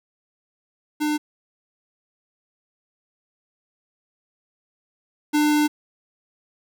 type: tone pair in turn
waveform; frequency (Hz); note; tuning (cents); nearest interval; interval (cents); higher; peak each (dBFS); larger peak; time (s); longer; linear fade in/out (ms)
square; 300.3 / 299; D4 / D4; +39 / +31; unison; 8; first; -21 / -17; second; 1-1.18 / 5.33-5.68; second; 20
effects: none